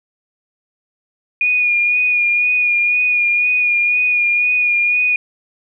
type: tone with vibrato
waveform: sine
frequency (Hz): 2446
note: D#7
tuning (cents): -30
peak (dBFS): -12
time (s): 1.41-5.16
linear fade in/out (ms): 2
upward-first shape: sine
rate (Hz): 2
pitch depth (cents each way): 26
effects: none